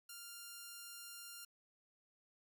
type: tone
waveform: 5% pulse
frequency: 1396.9 Hz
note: F6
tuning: in tune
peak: -38 dBFS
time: 0.09-1.45 s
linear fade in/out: 5 ms
effects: AAC 64 kbps